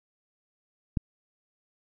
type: click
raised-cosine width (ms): 5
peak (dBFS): -13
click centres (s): 0.972
effects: none